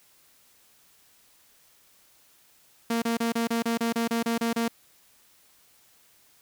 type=tone bursts; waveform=sawtooth; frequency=231.2 Hz; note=A#3; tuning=14 cents flat; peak=-20 dBFS; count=12; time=2.9-4.681 s; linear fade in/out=5 ms; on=120 ms; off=31 ms; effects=white hiss -60 dBFS RMS until 6.41 s